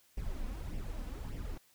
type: noise with flanger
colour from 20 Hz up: brown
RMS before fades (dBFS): -39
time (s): 0.17-1.58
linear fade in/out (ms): 5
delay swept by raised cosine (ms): 0.36 to 4.06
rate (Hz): 1.7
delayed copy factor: +0.65
effects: white hiss -67 dBFS RMS until 1.74 s